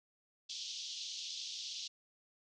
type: band-pass noise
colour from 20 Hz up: pink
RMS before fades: -44 dBFS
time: 0.49-1.88 s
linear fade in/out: 10 ms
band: 3100 to 6200 Hz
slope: 48 dB/octave
effects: none